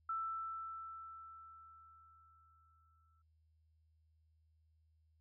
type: tone with exponential decay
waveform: sine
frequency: 1327 Hz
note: E6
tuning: 11 cents sharp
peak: -36 dBFS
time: 0.09-3.22 s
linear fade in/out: 5 ms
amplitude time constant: 680 ms
effects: added 79 Hz sine -70 dBFS peak until 5.2 s